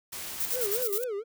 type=noise; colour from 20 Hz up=white; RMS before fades=-38 dBFS; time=0.12-0.83 s; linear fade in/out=10 ms
type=noise with tremolo; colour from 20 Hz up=violet; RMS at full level=-29 dBFS; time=0.4-1.04 s; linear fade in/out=5 ms; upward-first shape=square; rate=9.5 Hz; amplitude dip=75%
type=tone with vibrato; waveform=triangle; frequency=449.3 Hz; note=A4; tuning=36 cents sharp; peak=-28 dBFS; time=0.52-1.24 s; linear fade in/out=50 ms; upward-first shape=sine; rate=4.3 Hz; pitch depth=220 cents each way
effects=none